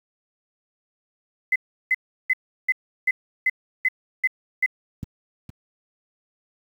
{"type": "tone bursts", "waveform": "sine", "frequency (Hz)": 2035, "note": "C7", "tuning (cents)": -49, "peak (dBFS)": -16, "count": 9, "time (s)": [1.52, 4.662], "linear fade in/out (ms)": 5, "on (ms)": 38, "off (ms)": 350}
{"type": "clicks", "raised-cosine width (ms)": 5, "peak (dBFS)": [-16, -25], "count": 2, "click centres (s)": [5.031, 5.493]}
{"effects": ["high-pass 80 Hz 12 dB/octave", "8-bit"]}